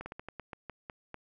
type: slowing click train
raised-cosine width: 0.5 ms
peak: -26 dBFS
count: 10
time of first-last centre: 0.01-1.144 s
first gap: 50 ms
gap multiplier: 1.22
effects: none